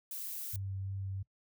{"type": "noise", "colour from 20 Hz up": "violet", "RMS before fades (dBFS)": -41, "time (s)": [0.11, 0.56], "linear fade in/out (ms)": 2}
{"type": "tone with vibrato", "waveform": "sine", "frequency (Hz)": 96.9, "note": "G2", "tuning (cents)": -20, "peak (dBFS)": -36, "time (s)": [0.53, 1.23], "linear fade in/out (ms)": 10, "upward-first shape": "sine", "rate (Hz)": 3, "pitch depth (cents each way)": 11}
{"effects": ["noise-tail reverb RT60 0.1 s tail -21 dB re dry"]}